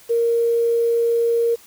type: tone with quantisation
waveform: sine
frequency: 466.2 Hz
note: A#4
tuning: in tune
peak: -15 dBFS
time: 0.09-1.56 s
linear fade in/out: 20 ms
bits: 7
effects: white hiss -48 dBFS RMS until 1.66 s